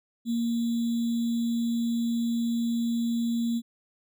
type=tone with sample-and-hold; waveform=sine; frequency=233.1 Hz; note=A#3; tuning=in tune; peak=-24 dBFS; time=0.25-3.62 s; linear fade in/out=50 ms; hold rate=3675 Hz; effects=none